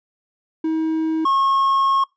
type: tone pair in turn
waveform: triangle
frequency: 319 / 1087.3 Hz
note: D#4 / C#6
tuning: +43 / -34 cents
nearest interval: octave + major sixth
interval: 2123 cents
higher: second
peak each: -16 / -13 dBFS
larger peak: second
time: 0.64-1.25 / 1.25-2.04 s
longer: second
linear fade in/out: 5 ms
effects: noise-tail reverb RT60 0.2 s tail -24 dB re dry + resampled to 16000 Hz